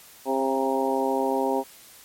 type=harmonic tone with a mistuned harmonic; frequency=133.5 Hz; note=C3; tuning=35 cents sharp; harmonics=2 / 3 / 4 / 5 / 6 / 7; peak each=-28 / -27 / -28 / -32 / -29 / -29 dBFS; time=0.25-1.64 s; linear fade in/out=50 ms; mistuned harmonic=5; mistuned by=+22 cents; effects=white hiss -49 dBFS RMS until 2.04 s + MP3 64 kbps